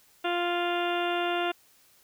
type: harmonic tone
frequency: 349.2 Hz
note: F4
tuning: in tune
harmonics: 1 / 2 / 3 / 4 / 5 / 6 / 7 / 8 / 9 / 10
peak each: -30 / -30 / -38 / -34 / -41 / -43 / -42 / -36 / -46 / -41 dBFS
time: 0.24-1.52 s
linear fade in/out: 10 ms
effects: white hiss -61 dBFS RMS until 2.03 s